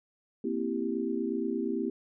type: chord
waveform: sine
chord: C dominant seventh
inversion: third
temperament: equal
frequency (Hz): 233.1 / 261.6 / 329.6 / 392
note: Bb3 / C4 / E4 / G4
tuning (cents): 0 / 0 / 0 / 0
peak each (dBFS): -34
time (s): 0.44-1.9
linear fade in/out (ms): 5
effects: none